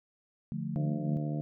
sine chord, D minor, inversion none, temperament equal, 146.83 / 174.61 / 220 Hz, D3 / F3 / A3, 0 / 0 / 0 cents, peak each -37 dBFS, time 0.52-1.17 s, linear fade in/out 0 ms
harmonic tone, 75 Hz, D2, 37 cents sharp, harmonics 2 / 3 / 4 / 5 / 6 / 7 / 8 / 9, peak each -32 / -40 / -38 / -49 / -51 / -46 / -55 / -45 dBFS, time 0.76-1.41 s, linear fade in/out 0 ms
effects none

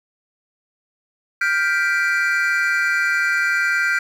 triangle chord, G dominant seventh, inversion third, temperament equal with one note detuned, 1407.4 / 1568 / 1975.5 / 2349 Hz, F6 / G6 / B6 / D7, +13 / 0 / 0 / 0 cents, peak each -19 / -18 / -22 / -23 dBFS, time 1.41-3.99 s, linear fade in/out 5 ms, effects tanh soft clip ceiling -7 dBFS + 8-bit

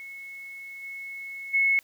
sine tone with level steps, 2191 Hz, C#7, 21 cents flat, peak -38 / -35 / -19 dBFS, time 0-1.79 s, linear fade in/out 0 ms, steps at 0.82 / 1.53 s, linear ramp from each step 20 ms, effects white hiss -59 dBFS RMS until 1.83 s

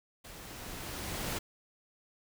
pink noise with level ramp, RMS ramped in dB -49 to -35 dBFS, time 0.24-1.39 s, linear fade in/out 10 ms, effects none

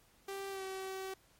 sawtooth tone with pitch glide, 392 to 381.7 Hz, G4 to G4, 0 to -46 cents, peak -36 dBFS, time 0.28-1.14 s, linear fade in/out 5 ms, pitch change -46 cents, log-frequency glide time 0.5-0.63 s, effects pink hiss -67 dBFS RMS until 1.39 s + MP3 64 kbps

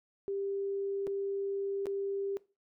sine tone with dropouts, 395.6 Hz, G4, 16 cents sharp, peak -32 dBFS, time 0.28-2.37 s, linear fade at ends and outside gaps 0 ms, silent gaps 1.069-1.075 / 1.857-1.868 s, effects noise-tail reverb RT60 0.3 s tail -20 dB re dry

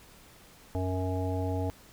harmonic tone, 92.6 Hz, F#2, 2 cents sharp, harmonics 1 / 3 / 5 / 7 / 9, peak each -30 / -35 / -37 / -38 / -40 dBFS, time 0.75-1.7 s, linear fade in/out 0 ms, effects pink hiss -55 dBFS RMS until 1.92 s

